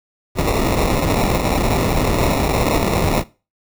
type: noise with sample-and-hold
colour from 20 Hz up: pink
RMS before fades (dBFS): -17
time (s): 0.35-3.24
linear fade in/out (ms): 50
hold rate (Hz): 1575
effects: noise-tail reverb RT60 0.3 s tail -19 dB re dry